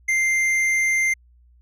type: tone with tanh clipping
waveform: sine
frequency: 2093 Hz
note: C7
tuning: in tune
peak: -19 dBFS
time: 0.08-1.14 s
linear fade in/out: 10 ms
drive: 10 dB
effects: added 60 Hz sine -51 dBFS peak until 1.61 s